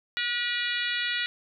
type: harmonic tone with a mistuned harmonic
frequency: 482.3 Hz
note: B4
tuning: 41 cents flat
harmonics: 3 / 4 / 5 / 6 / 7 / 8 / 9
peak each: -33 / -31 / -35 / -34 / -36 / -35 / -41 dBFS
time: 0.17-1.26 s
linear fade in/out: 0 ms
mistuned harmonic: 7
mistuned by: +24 cents
effects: none